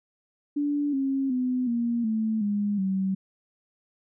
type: tone with pitch steps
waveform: sine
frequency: 290 / 270.6 / 252.5 / 235.6 / 219.8 / 205.1 / 191.33 Hz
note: D4 / C#4 / B3 / A#3 / A3 / G#3 / G3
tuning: -22 / -42 / +39 / +19 / -2 / -21 / -42 cents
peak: -23 dBFS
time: 0.56-3.15 s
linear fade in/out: 10 ms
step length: 370 ms
effects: none